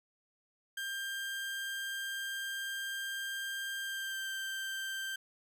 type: tone with pitch glide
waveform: 30% pulse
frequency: 1591 to 1569.1 Hz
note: G6 to G6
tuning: +25 to +1 cents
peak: -34 dBFS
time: 0.77-5.16 s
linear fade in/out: 5 ms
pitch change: -24 cents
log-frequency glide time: 3.79-4.31 s
effects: none